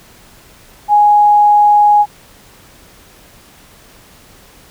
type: tone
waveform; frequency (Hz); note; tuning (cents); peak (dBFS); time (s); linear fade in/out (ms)
sine; 830.6; G#5; 0; -5; 0.88-2.06; 50
effects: pink hiss -43 dBFS RMS until 4.7 s